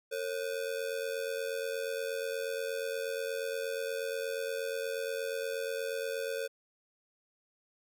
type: ring-modulated tone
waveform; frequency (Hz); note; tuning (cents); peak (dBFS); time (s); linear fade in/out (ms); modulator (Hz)
square; 499.5; B4; +20; -31; 0.11-6.48; 20; 44.2
effects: none